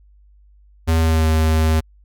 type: tone with pitch glide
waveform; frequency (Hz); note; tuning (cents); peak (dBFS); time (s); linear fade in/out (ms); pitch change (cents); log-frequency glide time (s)
square; 81.3 to 79.26; E2 to D#2; -23 to +33; -14; 0.87-1.81; 20; -44; 0.98-1.28
effects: added 50 Hz sine -47 dBFS peak until 2.04 s